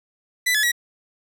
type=tone with pitch steps; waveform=sawtooth; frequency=1990 / 1713 / 1921 Hz; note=B6 / A6 / B6; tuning=+13 / -47 / -48 cents; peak=-14 dBFS; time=0.46-0.718 s; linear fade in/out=10 ms; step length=86 ms; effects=none